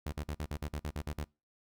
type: tone bursts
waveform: sawtooth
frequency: 74.8 Hz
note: D2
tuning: 32 cents sharp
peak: -31 dBFS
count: 11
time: 0.06-1.242 s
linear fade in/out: 5 ms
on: 62 ms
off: 50 ms
effects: noise-tail reverb RT60 0.3 s tail -25 dB re dry